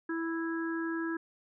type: harmonic tone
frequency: 329.6 Hz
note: E4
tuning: in tune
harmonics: 1 / 3 / 4 / 5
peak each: -32 / -45 / -44 / -39 dBFS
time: 0.09-1.17 s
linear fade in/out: 5 ms
effects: none